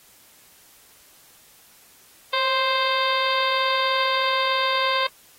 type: harmonic tone with a mistuned harmonic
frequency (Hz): 523.3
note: C5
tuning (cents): 0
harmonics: 1 / 2 / 3 / 4 / 5 / 6 / 7 / 8 / 9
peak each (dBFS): -27 / -23 / -30 / -29 / -32 / -33 / -28 / -38 / -35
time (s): 2.33-5.07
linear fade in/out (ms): 5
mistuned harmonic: 1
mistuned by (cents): +37
effects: white hiss -53 dBFS RMS until 5.38 s + AAC 48 kbps